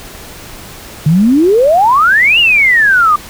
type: exponential two-way sweep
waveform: sine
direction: up then down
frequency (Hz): 145.8 to 2905 to 1176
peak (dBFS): -5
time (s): 1.06-3.16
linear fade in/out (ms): 5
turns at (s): 2.39
effects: pink hiss -31 dBFS RMS until 3.29 s